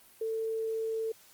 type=tone; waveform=sine; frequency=446 Hz; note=A4; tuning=23 cents sharp; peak=-30 dBFS; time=0.21-1.12 s; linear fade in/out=5 ms; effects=white hiss -58 dBFS RMS until 1.33 s + Opus 32 kbps